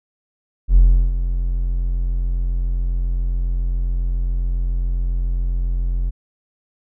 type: tone with ADSR envelope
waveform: triangle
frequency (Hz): 43.65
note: F1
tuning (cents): 0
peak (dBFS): -3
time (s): 0.68-6.11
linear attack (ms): 81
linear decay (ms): 350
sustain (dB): -12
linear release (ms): 23
effects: tanh soft clip ceiling -2 dBFS